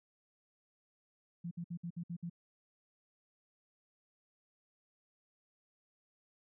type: tone bursts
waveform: sine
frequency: 171.5 Hz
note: F3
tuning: 31 cents flat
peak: -38 dBFS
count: 7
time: 1.44-2.298 s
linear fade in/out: 10 ms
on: 72 ms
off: 59 ms
effects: none